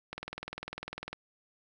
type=click train; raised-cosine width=0.3 ms; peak=-22 dBFS; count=21; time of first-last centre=0.13-1.13 s; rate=20 Hz; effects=none